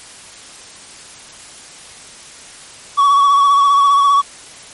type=tone with vibrato; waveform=triangle; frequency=1126 Hz; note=C#6; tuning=27 cents sharp; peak=-6 dBFS; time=2.97-4.22 s; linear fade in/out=20 ms; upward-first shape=triangle; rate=15 Hz; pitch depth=39 cents each way; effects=white hiss -37 dBFS RMS until 4.73 s + MP3 48 kbps